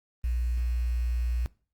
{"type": "tone with quantisation", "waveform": "sine", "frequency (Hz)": 60, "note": "B1", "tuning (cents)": -49, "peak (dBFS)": -25, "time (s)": [0.24, 1.46], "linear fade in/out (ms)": 0, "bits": 8, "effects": ["noise-tail reverb RT60 0.4 s tail -22 dB re dry", "Opus 24 kbps"]}